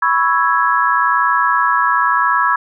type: chord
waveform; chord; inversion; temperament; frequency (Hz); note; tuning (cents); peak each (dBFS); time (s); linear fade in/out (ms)
sine; C# minor seventh; third; equal; 987.8 / 1108.7 / 1318.5 / 1661.2; B5 / C#6 / E6 / G#6; 0 / 0 / 0 / 0; -17; 0.02-2.56; 5
effects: none